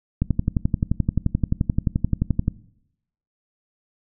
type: click train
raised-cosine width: 5 ms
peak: -7 dBFS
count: 27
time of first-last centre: 0.22-2.481 s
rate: 11.5 Hz
effects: noise-tail reverb RT60 0.8 s tail -20 dB re dry